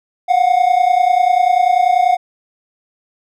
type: tone pair together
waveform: triangle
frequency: 709.8 / 740 Hz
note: F5 / F#5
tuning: +28 / 0 cents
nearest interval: minor second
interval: 72 cents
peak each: -11 dBFS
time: 0.28-2.17 s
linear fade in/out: 20 ms
effects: none